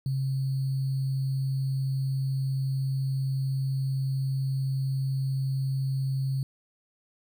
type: tone with sample-and-hold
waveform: sine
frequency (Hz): 134.3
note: C3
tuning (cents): +46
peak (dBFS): -25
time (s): 0.06-6.43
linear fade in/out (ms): 2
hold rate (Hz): 4410
effects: none